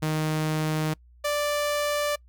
sawtooth tone pair in turn, 155.56 / 587.3 Hz, D#3 / D5, 0 / 0 cents, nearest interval octave + major seventh, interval 2300 cents, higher second, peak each -20 dBFS, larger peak neither, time 0.02-0.94 / 1.24-2.16 s, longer neither, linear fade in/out 10 ms, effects noise-tail reverb RT60 0.1 s tail -25 dB re dry + added 60 Hz sine -51 dBFS peak until 2.28 s

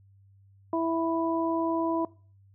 harmonic tone, 329.6 Hz, E4, in tune, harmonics 1 / 2 / 3, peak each -27 / -30 / -31 dBFS, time 0.73-2.05 s, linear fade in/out 2 ms, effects noise-tail reverb RT60 0.4 s tail -22 dB re dry + added 98 Hz sine -55 dBFS peak until 2.54 s

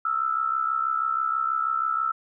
sine tone with amplitude modulation, 1318.5 Hz, E6, in tune, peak -19 dBFS, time 0.05-2.12 s, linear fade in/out 5 ms, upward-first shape sine, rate 66.2 Hz, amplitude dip 75%, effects none

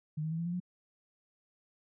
sine tone with pitch steps, 153.1 / 158.04 / 163.14 / 168.41 / 173.85 / 179.46 Hz, D#3 / D#3 / E3 / E3 / F3 / F3, -28 / +27 / -18 / +37 / -8 / +47 cents, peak -32 dBFS, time 0.17-0.602 s, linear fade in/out 10 ms, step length 72 ms, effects none

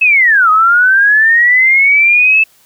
sine linear two-way sweep, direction down then up, 2637 to 1244.5 to 2637 Hz, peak -5 dBFS, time 0.01-2.44 s, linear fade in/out 10 ms, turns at 0.5 s, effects white hiss -49 dBFS RMS until 2.65 s

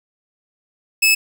sawtooth tone, 2602 Hz, E7, 23 cents flat, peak -8 dBFS, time 1.02-1.15 s, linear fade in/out 10 ms, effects 7-bit

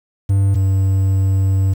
triangle tone pair in turn, 98 / 96.32 Hz, G2 / G2, 0 / -30 cents, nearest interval unison, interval 30 cents, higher first, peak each -9 / -10 dBFS, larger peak first, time 0.29-0.55 / 0.55-1.74 s, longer second, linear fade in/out 10 ms, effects 7-bit

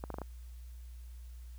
clicks, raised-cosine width 1 ms, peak -25 dBFS, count 5, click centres 0.039 / 0.103 / 0.142 / 0.185 / 0.217 s, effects added 60 Hz sine -45 dBFS peak until 1.58 s + white hiss -66 dBFS RMS until 1.58 s

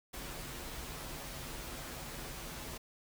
pink noise with comb filter, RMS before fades -44 dBFS, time 0.13-2.78 s, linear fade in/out 10 ms, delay 10 ms, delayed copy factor -0.6, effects none

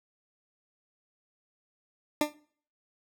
20% pulse tone with exponential decay, 298.6 Hz, D4, 29 cents sharp, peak -15 dBFS, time 2.21-2.34 s, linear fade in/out 2 ms, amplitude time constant 28 ms, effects noise-tail reverb RT60 0.5 s tail -21 dB re dry

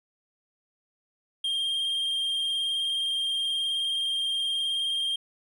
triangle tone with vibrato, 3200 Hz, G7, 35 cents sharp, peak -24 dBFS, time 1.44-5.16 s, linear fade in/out 5 ms, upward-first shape triangle, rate 19 Hz, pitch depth 26 cents each way, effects none

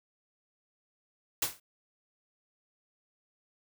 white noise with exponential decay, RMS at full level -25 dBFS, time 1.42-1.6 s, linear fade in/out 5 ms, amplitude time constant 38 ms, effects none

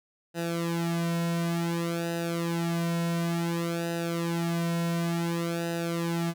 sawtooth tone with flanger, 168.9 Hz, E3, 42 cents sharp, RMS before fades -29 dBFS, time 0.34-6.34 s, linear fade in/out 50 ms, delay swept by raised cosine 0.9 to 2.5 ms, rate 0.56 Hz, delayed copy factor -1, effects none

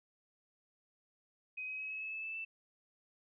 sine tone with pitch steps, 2517 / 2536 / 2555 / 2574 / 2594 / 2613 / 2633 / 2653 Hz, D#7 / D#7 / D#7 / E7 / E7 / E7 / E7 / E7, +19 / +32 / +45 / -42 / -28 / -16 / -3 / +10 cents, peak -39 dBFS, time 1.57-2.45 s, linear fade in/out 10 ms, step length 110 ms, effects none

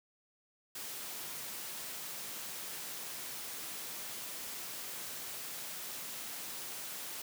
white high-pass noise, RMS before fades -43 dBFS, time 0.75-7.22 s, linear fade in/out 5 ms, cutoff 120 Hz, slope 12 dB/octave, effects none

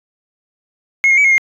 sine tone with pitch steps, 2167 / 2135 / 2281 / 2155 / 2122 Hz, C#7 / C7 / C#7 / C#7 / C7, -40 / +34 / +49 / -49 / +24 cents, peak -6 dBFS, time 1.04-1.38 s, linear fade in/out 0 ms, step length 68 ms, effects tanh soft clip ceiling -6 dBFS

